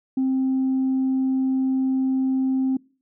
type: tone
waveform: sine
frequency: 263.1 Hz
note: C4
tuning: 10 cents sharp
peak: -17 dBFS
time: 0.17-2.77 s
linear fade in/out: 5 ms
effects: noise-tail reverb RT60 0.4 s tail -25 dB re dry + tanh soft clip ceiling -16 dBFS